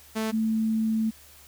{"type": "tone pair in turn", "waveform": ["sawtooth", "sine"], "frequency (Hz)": [220, 221], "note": ["A3", "A3"], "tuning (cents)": [0, 8], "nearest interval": "unison", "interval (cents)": 8, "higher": "second", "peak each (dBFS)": -22, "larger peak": "neither", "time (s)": [[0.15, 0.32], [0.32, 1.11]], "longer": "second", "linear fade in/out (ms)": 20, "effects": ["added 73 Hz sine -57 dBFS peak until 1.47 s", "white hiss -52 dBFS RMS until 1.47 s"]}